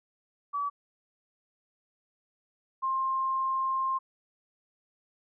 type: tone pair in turn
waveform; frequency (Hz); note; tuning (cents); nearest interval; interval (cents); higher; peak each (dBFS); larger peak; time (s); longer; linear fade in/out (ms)
sine; 1145 / 1058.7; D6 / C6; -44 / +20; minor second; 136; first; -28 / -26; second; 0.53-0.7 / 2.82-3.99; second; 20
effects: none